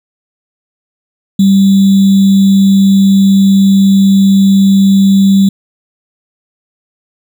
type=tone with sample-and-hold; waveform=sine; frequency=195.5 Hz; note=G3; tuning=4 cents flat; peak=-3 dBFS; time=1.39-5.49 s; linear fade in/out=5 ms; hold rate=3675 Hz; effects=none